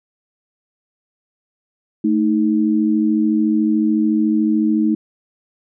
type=tone pair together; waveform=sine; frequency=220 / 313.8 Hz; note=A3 / D#4; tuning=0 / +15 cents; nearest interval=tritone; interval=615 cents; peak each=-16 dBFS; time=2.04-4.95 s; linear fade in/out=5 ms; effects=none